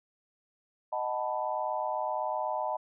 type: chord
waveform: sine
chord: B dominant seventh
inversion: first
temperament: equal with one note detuned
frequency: 622.3 / 743.8 / 880 / 987.8 Hz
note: D#5 / F#5 / A5 / B5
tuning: 0 / +9 / 0 / 0 cents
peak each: -34 / -36 / -34 / -36 dBFS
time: 0.92-2.77 s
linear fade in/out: 10 ms
effects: none